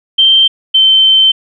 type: tone pair in turn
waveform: sine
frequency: 3136 / 3096 Hz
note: G7 / G7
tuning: 0 / -22 cents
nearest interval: unison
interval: 22 cents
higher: first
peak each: -4 dBFS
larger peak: neither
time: 0.18-0.48 / 0.74-1.32 s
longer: second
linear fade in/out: 10 ms
effects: none